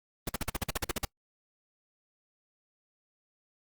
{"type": "noise bursts", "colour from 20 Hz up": "pink", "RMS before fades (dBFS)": -30, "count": 12, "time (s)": [0.27, 1.051], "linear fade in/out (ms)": 5, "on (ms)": 22, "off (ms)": 47, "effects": ["noise-tail reverb RT60 0.1 s tail -26 dB re dry", "Opus 32 kbps"]}